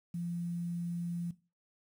sine tone with quantisation, 172.3 Hz, F3, 23 cents flat, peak -34 dBFS, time 0.14-1.31 s, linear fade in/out 5 ms, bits 10, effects noise-tail reverb RT60 0.3 s tail -17 dB re dry

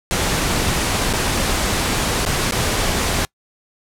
pink noise with dropouts, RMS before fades -19 dBFS, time 0.11-3.25 s, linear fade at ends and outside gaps 0 ms, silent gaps 1.129-1.136 / 2.251-2.262 / 2.51-2.522 s, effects noise-tail reverb RT60 0.1 s tail -25 dB re dry + low-pass 11000 Hz 12 dB/octave

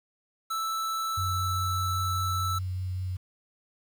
square tone, 1318.5 Hz, E6, in tune, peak -29 dBFS, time 0.5-2.59 s, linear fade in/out 10 ms
sine tone with vibrato, 92.5 Hz, F#2, in tune, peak -29 dBFS, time 1.17-3.17 s, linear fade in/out 10 ms, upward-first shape sine, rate 5 Hz, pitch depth 12 cents each way
effects 9-bit

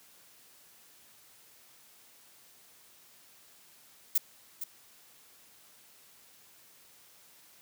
violet noise with echo, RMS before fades -25 dBFS, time 4.15-4.18 s, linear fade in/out 5 ms, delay 460 ms, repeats 1, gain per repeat -11 dB, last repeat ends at 4.64 s, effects white hiss -59 dBFS RMS until 7.61 s + high-pass 80 Hz 12 dB/octave

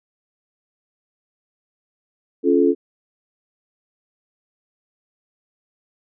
sine chord, Db augmented, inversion none, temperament just, 277.2 / 346.5 / 433.1 Hz, Db4 / F4 / A4, 0 / -14 / -27 cents, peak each -17 dBFS, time 2.43-2.75 s, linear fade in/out 50 ms, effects none

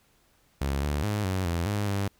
sawtooth tone with pitch steps, 69.2 / 73.1 / 104.5 / 94 / 85 / 103.1 / 99.4 Hz, C#2 / D2 / G#2 / F#2 / F2 / G#2 / G2, -2 / -7 / +11 / +28 / -46 / -12 / +25 cents, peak -22 dBFS, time 0.61-2.08 s, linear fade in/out 5 ms, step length 210 ms, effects pink hiss -65 dBFS RMS until 2.19 s

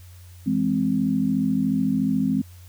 sine chord, E augmented, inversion none, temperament equal, 164.81 / 207.7 / 261.6 Hz, E3 / G#3 / B#3, 0 / 0 / 0 cents, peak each -27 / -23 / -22 dBFS, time 0.46-2.42 s, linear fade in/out 10 ms, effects added 89 Hz sine -42 dBFS peak until 2.68 s + white hiss -54 dBFS RMS until 2.68 s

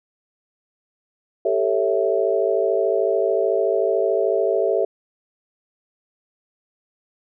sine chord, A dominant seventh, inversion third, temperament equal with one note detuned, 392 / 445.6 / 554.4 / 659.3 Hz, G4 / A4 / C#5 / E5, 0 / +22 / 0 / 0 cents, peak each -22 / -22 / -24 / -22 dBFS, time 1.45-4.85 s, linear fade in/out 5 ms, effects none

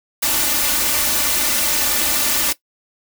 white noise with comb filter, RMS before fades -18 dBFS, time 0.22-2.53 s, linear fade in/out 10 ms, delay 3.4 ms, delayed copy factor +0.8, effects noise-tail reverb RT60 0.1 s tail -17 dB re dry

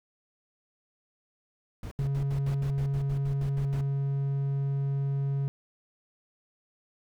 brown noise bursts, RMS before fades -38 dBFS, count 13, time 1.83-3.81 s, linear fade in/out 2 ms, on 84 ms, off 74 ms
triangle tone, 138.59 Hz, C#3, in tune, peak -24 dBFS, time 1.99-5.48 s, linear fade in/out 0 ms
effects none

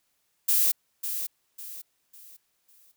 violet noise with echo, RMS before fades -22 dBFS, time 0.48-0.72 s, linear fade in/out 10 ms, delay 550 ms, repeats 4, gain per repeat -9 dB, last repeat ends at 2.92 s, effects white hiss -73 dBFS RMS until 2.96 s

